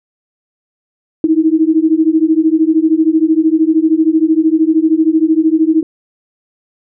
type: beating tone pair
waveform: sine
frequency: 312 / 325 Hz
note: D#4 / E4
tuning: +5 / -24 cents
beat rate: 13 Hz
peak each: -11 dBFS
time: 1.24-5.83 s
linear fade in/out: 2 ms
effects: none